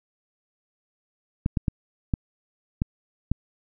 clicks, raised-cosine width 5 ms, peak -10 dBFS, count 6, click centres 1.461 / 1.572 / 1.682 / 2.138 / 2.819 / 3.316 s, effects none

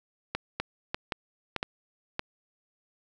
clicks, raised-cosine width 0.3 ms, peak -13 dBFS, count 7, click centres 0.35 / 0.6 / 0.945 / 1.122 / 1.563 / 1.629 / 2.194 s, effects none

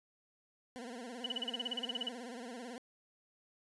20% pulse tone with vibrato, 242.4 Hz, B3, 32 cents flat, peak -39 dBFS, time 0.76-2.78 s, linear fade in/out 0 ms, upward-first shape sine, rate 18 Hz, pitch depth 120 cents each way
sine tone bursts, 2960 Hz, F#7, in tune, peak -33 dBFS, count 15, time 1.24-2.089 s, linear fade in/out 5 ms, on 23 ms, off 36 ms
effects resampled to 24000 Hz

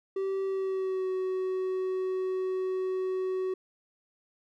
triangle tone with pitch glide, 386.6 to 374.1 Hz, G4 to F#4, -24 to +19 cents, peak -26 dBFS, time 0.16-3.54 s, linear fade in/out 5 ms, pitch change -57 cents, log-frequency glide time 0.45-1.09 s, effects none

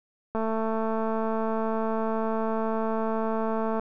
click train, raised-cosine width 1 ms, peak -16 dBFS, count 766, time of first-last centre 0.35-3.796 s, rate 222 Hz, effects none

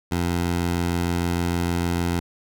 15% pulse tone, 86.6 Hz, F2, 14 cents flat, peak -15 dBFS, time 0.11-2.2 s, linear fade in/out 10 ms, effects none

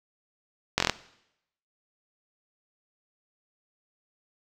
slowing click train, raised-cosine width 0.2 ms, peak -4 dBFS, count 6, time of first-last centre 0.78-0.897 s, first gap 22 ms, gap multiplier 1.03, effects noise-tail reverb RT60 0.8 s tail -18 dB re dry

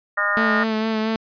harmonic tone, 203.9 Hz, G#3, 32 cents flat, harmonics 3 / 4 / 5 / 6 / 7 / 8 / 9, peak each -29 / -34 / -31 / -24 / -23 / -33 / -22 dBFS, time 0.17-0.64 s, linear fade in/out 10 ms
sawtooth tone with vibrato, 220 Hz, A3, in tune, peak -16 dBFS, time 0.37-1.16 s, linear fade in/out 0 ms, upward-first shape sine, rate 4.4 Hz, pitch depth 24 cents each way
effects resampled to 11025 Hz

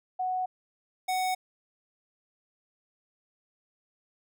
sine / square tone pair in turn, 740 / 743.3 Hz, F#5 / F#5, 0 / +8 cents, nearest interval unison, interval 8 cents, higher second, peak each -27 dBFS, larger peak neither, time 0.19-0.46 / 1.08-1.35 s, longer neither, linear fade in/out 10 ms, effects none

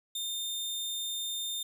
sawtooth tone, 3625 Hz, A#7, 49 cents flat, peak -30 dBFS, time 0.15-1.63 s, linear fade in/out 5 ms, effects none

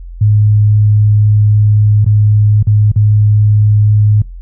sine tone with dropouts, 105.2 Hz, G#2, 23 cents sharp, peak -5 dBFS, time 0.21-4.22 s, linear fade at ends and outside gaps 5 ms, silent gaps 2.046-2.062 / 2.628-2.67 / 2.918-2.96 s, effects noise-tail reverb RT60 0.2 s tail -25 dB re dry + added 43 Hz sine -25 dBFS peak until 4.41 s

